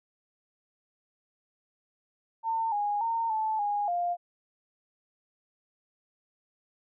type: tone with pitch steps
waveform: sine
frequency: 903 / 824 / 915 / 873 / 822 / 701 Hz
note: A5 / G#5 / A#5 / A5 / G#5 / F5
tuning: +45 / -14 / -32 / -14 / -18 / +6 cents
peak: -26 dBFS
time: 2.43-4.17 s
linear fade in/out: 50 ms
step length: 290 ms
effects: none